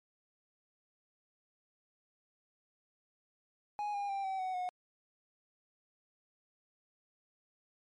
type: tone with pitch steps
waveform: triangle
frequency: 830.6 / 808.8 / 787.6 / 767 / 746.9 / 727.3 Hz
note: G#5 / G#5 / G5 / G5 / F#5 / F#5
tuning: 0 / -46 / +8 / -38 / +16 / -30 cents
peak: -32 dBFS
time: 3.79-4.69 s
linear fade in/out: 0 ms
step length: 150 ms
effects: MP3 48 kbps